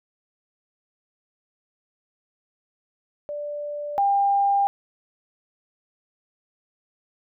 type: tone pair in turn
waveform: sine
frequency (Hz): 587.3 / 799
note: D5 / G5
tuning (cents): 0 / +33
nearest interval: perfect fourth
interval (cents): 533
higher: second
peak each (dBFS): -28 / -17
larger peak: second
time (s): 3.29-3.98 / 3.98-4.67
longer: neither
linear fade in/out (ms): 0
effects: none